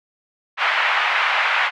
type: band-pass noise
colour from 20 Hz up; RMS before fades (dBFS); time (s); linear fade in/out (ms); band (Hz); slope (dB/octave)
white; -19; 0.57-1.71; 50; 780 to 2500; 24
effects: none